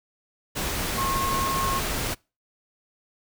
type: tone in noise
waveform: sine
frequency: 1081 Hz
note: C#6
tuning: 44 cents flat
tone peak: -25 dBFS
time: 0.97-1.8 s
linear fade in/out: 20 ms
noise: pink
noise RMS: -28 dBFS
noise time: 0.55-2.15 s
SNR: 0 dB
effects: noise-tail reverb RT60 0.3 s tail -26 dB re dry